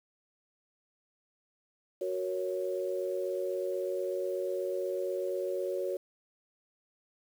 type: chord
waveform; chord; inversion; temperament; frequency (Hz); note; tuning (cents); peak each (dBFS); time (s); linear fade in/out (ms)
sine; F# major; none; equal; 370 / 466.2 / 554.4; F#4 / A#4 / C#5; 0 / 0 / 0; -34 / -38 / -34; 2.01-5.97; 5
effects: 9-bit